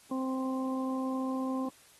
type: harmonic tone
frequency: 261.6 Hz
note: C4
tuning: in tune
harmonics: 1 / 2 / 3 / 4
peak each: -31 / -39 / -44 / -40 dBFS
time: 0.11-1.69 s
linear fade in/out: 5 ms
effects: white hiss -59 dBFS RMS until 1.99 s + AAC 32 kbps